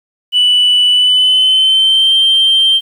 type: tone with pitch glide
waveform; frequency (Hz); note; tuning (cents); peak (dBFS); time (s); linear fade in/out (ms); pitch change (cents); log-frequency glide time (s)
sine; 2969 to 3146; F#7 to G7; +5 to +6; -5; 0.32-2.81; 50; +101; 0.91-2.14
effects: tanh soft clip ceiling -4 dBFS + 7-bit